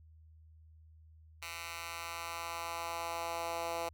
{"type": "tone with high-pass filter sweep", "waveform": "10% pulse", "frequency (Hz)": 168.2, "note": "E3", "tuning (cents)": 35, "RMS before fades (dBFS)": -40, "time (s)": [1.42, 3.89], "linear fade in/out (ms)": 5, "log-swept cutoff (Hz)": [1800, 580], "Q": 1.4, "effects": ["added 79 Hz sine -56 dBFS peak until 3.93 s"]}